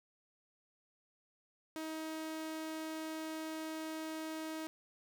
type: tone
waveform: sawtooth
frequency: 316.6 Hz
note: D#4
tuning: 30 cents sharp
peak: -36 dBFS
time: 1.76-4.67 s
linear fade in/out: 0 ms
effects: 11-bit